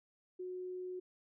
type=tone; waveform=sine; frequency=365.7 Hz; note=F#4; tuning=20 cents flat; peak=-40 dBFS; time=0.39-1 s; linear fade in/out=10 ms; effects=none